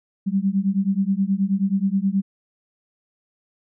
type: beating tone pair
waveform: sine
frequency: 190.6 / 200 Hz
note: G3 / G3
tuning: -48 / +35 cents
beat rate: 9.4 Hz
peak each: -21 dBFS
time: 0.26-2.22 s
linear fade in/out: 20 ms
effects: none